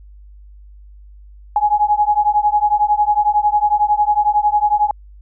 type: beating tone pair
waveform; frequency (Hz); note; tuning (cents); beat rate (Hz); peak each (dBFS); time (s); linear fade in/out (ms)
sine; 830.6 / 841.6; G#5 / G#5; 0 / +23; 11; -15; 1.56-4.91; 2
effects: added 50 Hz sine -38 dBFS peak until 5.21 s